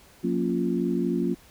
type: chord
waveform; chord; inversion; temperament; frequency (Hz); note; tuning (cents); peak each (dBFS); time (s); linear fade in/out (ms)
sine; Gb major seventh; none; equal with one note detuned; 180.56 / 233.1 / 277.2 / 349.2; Gb3 / Bb3 / Db4 / F4; -42 / 0 / 0 / 0; -28 / -28 / -29 / -28; 0.23-1.35; 20
effects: pink hiss -54 dBFS RMS until 1.5 s